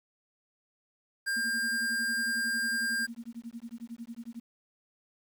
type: tone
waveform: square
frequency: 1600 Hz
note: G6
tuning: 35 cents sharp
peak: -29 dBFS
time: 1.26-3.07 s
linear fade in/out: 20 ms
type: tone with tremolo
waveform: sine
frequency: 233.1 Hz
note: A#3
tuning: in tune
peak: -36 dBFS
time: 1.36-4.4 s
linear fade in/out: 10 ms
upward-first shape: sine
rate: 11 Hz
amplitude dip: 100%
effects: 10-bit